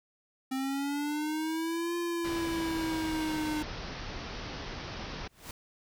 square linear two-way sweep, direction up then down, 261.6 to 345.4 to 303.1 Hz, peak -31 dBFS, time 0.51-3.63 s, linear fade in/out 10 ms, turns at 1.96 s
pink low-pass noise, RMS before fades -40 dBFS, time 2.24-5.28 s, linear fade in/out 10 ms, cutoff 5800 Hz, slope 96 dB/octave
pink noise with exponential growth, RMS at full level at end -39 dBFS, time 5.24-5.51 s, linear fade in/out 2 ms, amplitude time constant 58 ms
effects none

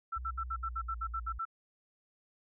sine tone bursts, 1336 Hz, E6, 23 cents sharp, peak -33 dBFS, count 11, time 0.12-1.453 s, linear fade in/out 10 ms, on 63 ms, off 64 ms
sine tone with pitch glide, 62 to 57.51 Hz, B1 to A#1, +7 to -23 cents, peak -39 dBFS, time 0.16-1.39 s, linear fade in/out 10 ms, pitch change -130 cents, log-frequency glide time 0.44-0.97 s
effects none

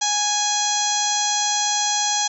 harmonic tone with a mistuned harmonic, 829 Hz, G#5, 3 cents flat, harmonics 1 / 2 / 3 / 4 / 5 / 6 / 7 / 8 / 9, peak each -24 / -32 / -35 / -27 / -28 / -33 / -24 / -26 / -33 dBFS, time 0.01-2.28 s, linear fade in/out 10 ms, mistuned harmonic 7, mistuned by +31 cents, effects none

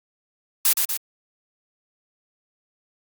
blue noise with echo, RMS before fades -17 dBFS, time 0.65-0.73 s, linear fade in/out 2 ms, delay 120 ms, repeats 2, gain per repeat -4 dB, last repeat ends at 0.97 s, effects Opus 48 kbps

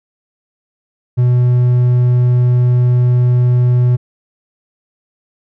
triangle tone, 123.47 Hz, B2, in tune, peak -6 dBFS, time 1.17-3.97 s, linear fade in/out 20 ms, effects none

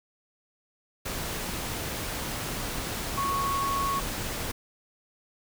sine tone in noise, 1106 Hz, C#6, 4 cents flat, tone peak -26 dBFS, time 3.17-4 s, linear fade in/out 10 ms, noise pink, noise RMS -33 dBFS, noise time 1.05-4.52 s, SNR +4 dB, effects none

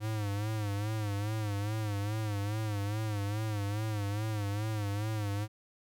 square tone with vibrato, 104.9 Hz, G#2, 18 cents sharp, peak -32 dBFS, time 0-5.48 s, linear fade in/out 50 ms, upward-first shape sine, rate 2.4 Hz, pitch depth 82 cents each way, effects none

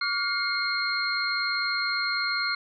sine tone cluster, 1144 / 1423 / 2151 / 4204 Hz, D6 / F6 / C7 / C8, -46 / +32 / +47 / +7 cents, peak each -33 / -29 / -31 / -29 dBFS, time 0.01-2.55 s, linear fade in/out 5 ms, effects none

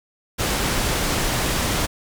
pink low-pass noise, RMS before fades -22 dBFS, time 0.38-1.87 s, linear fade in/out 20 ms, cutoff 12000 Hz, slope 12 dB/octave, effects none

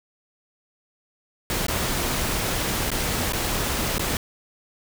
pink noise with dropouts, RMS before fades -25 dBFS, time 1.5-4.17 s, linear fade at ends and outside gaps 1 ms, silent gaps 1.667-1.683 / 2.904-2.916 / 3.323-3.333 / 3.982-3.994 s, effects none

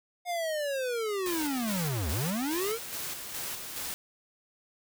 square linear two-way sweep, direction down then up, 719 to 68.8 to 476.2 Hz, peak -30 dBFS, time 0.25-2.79 s, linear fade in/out 50 ms, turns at 2.1 s
white noise with tremolo, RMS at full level -36 dBFS, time 1.26-3.94 s, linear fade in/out 0 ms, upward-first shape square, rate 2.4 Hz, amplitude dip 40%
effects none

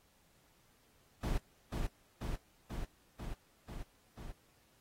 brown noise with echo, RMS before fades -34 dBFS, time 1.23-1.38 s, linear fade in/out 5 ms, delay 490 ms, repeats 6, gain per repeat -2 dB, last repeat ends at 4.32 s, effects pink hiss -70 dBFS RMS until 4.8 s + AAC 48 kbps

